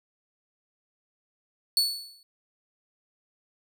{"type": "tone with exponential decay", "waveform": "40% pulse", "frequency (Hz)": 4435, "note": "C#8", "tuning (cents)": 0, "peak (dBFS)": -17, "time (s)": [1.77, 2.23], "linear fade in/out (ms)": 1, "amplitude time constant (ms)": 100, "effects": []}